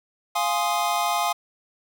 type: chord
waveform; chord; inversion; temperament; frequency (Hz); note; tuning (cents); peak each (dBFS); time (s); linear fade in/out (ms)
square; F minor seventh; none; equal; 698.5 / 830.6 / 1046.5 / 1244.5; F5 / Ab5 / C6 / Eb6; 0 / 0 / 0 / 0; -27 / -27 / -29 / -29; 0.35-1.33; 10
effects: none